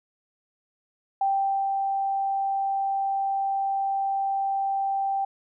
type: tone with ADSR envelope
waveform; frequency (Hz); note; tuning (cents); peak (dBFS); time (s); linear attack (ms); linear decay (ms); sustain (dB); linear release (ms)
sine; 784; G5; 0; -20; 1.21-5.25; 4; 460; -3; 6
effects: none

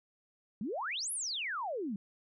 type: exponential two-way sweep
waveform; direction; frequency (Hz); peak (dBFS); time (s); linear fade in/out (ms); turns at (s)
sine; up then down; 185 to 11390 to 185; -34; 0.61-1.96; 2; 1.12
effects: none

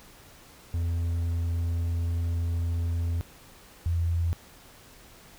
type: tone pair in turn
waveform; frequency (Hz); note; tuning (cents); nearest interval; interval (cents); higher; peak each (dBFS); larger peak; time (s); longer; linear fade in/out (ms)
triangle / sine; 84.7 / 84.7; E2 / E2; +48 / +48; unison; 0; neither; -23; neither; 0.74-3.21 / 3.86-4.33; first; 0
effects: pink hiss -52 dBFS RMS until 5.38 s

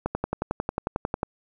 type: click train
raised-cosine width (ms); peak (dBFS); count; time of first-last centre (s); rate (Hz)
1; -11; 14; 0.06-1.231; 11.1
effects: none

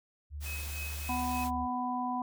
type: tone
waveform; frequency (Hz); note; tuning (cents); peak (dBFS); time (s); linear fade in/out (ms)
sine; 73.42; D2; 0; -37; 0.3-1.68; 50
type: noise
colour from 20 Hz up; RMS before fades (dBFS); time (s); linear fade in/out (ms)
white; -43; 0.4-1.51; 50
type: tone with tremolo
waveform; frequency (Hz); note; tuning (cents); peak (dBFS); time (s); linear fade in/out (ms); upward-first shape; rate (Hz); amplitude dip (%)
sine; 2548; D#7; +41; -38; 0.46-1.44; 0; triangle; 3.4; 90
type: harmonic tone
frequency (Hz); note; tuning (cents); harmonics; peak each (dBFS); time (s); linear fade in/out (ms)
248.8; B3; +13; 1 / 3 / 4; -35 / -35 / -35; 1.09-2.22; 2
effects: none

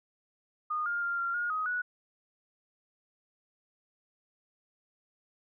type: tone with pitch steps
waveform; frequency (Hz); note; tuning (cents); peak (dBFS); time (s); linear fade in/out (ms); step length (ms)
sine; 1227 / 1409 / 1395 / 1382 / 1429 / 1258 / 1469; D#6 / F6 / F6 / F6 / F6 / D#6 / F#6; -25 / +15 / -2 / -19 / +39 / +19 / -13; -29; 0.7-1.82; 10; 160
effects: none

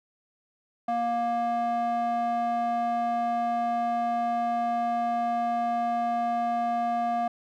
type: tone with band-pass filter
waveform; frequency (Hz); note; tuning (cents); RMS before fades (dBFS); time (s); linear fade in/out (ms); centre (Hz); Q
square; 235.5; A#3; +18; -27; 0.88-7.28; 5; 760; 3.1
effects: none

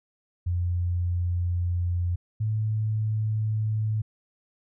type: tone pair in turn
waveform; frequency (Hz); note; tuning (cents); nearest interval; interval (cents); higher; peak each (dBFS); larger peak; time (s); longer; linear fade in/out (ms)
sine; 88 / 108.43; F2 / A2; +14 / -25; major third; 361; second; -23; neither; 0.46-2.16 / 2.4-4.02; first; 10
effects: none

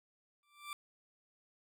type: tone with exponential growth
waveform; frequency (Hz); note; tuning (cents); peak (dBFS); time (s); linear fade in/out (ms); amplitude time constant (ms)
20% pulse; 1174.7; D6; 0; -34; 0.43-0.73; 1; 65
effects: none

